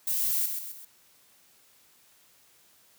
violet noise with echo, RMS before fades -28 dBFS, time 0.07-0.46 s, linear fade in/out 5 ms, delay 130 ms, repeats 3, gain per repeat -6 dB, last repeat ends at 0.85 s, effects white hiss -61 dBFS RMS until 2.98 s + high-pass 60 Hz 12 dB/octave

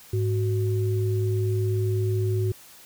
sine tone pair together, 105 / 371.4 Hz, G#2 / F#4, +19 / +7 cents, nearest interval octave + minor seventh, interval 2188 cents, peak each -22 / -28 dBFS, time 0.13-2.52 s, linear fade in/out 5 ms, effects white hiss -49 dBFS RMS until 2.85 s

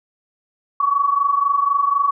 sine tone pair together, 1111 / 1135 Hz, C#6 / C#6, +4 / +41 cents, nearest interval unison, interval 37 cents, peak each -20 / -16 dBFS, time 0.8-2.11 s, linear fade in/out 5 ms, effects none

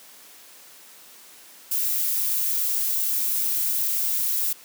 violet noise, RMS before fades -24 dBFS, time 1.71-4.53 s, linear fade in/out 5 ms, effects white hiss -48 dBFS RMS until 4.64 s + high-pass 200 Hz 12 dB/octave

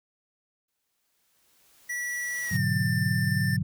white noise with exponential growth, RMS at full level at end -42 dBFS, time 0.68-2.57 s, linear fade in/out 5 ms, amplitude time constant 410 ms
square tone with pitch glide, 1946 to 1784.5 Hz, B6 to A6, -26 to +24 cents, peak -30 dBFS, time 1.89-3.57 s, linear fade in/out 10 ms, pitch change -150 cents, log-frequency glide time 2.45-2.64 s
sine chord, G# half-diminished seventh, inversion none, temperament equal, 103.83 / 123.47 / 146.83 / 185 Hz, G#2 / B2 / D3 / F#3, 0 / 0 / 0 / 0 cents, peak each -29 dBFS, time 2.51-3.63 s, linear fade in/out 10 ms
effects none

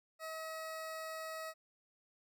20% pulse tone, 639 Hz, D#5, 46 cents sharp, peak -37 dBFS, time 0.19-1.54 s, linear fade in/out 50 ms, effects none

